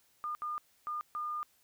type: tone bursts at uneven times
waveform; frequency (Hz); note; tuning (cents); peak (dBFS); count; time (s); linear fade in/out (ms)
sine; 1212; D#6; -46; -34; 4; 0.24-0.35 / 0.42-0.58 / 0.87-1.01 / 1.15-1.43; 0
effects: white hiss -69 dBFS RMS until 1.63 s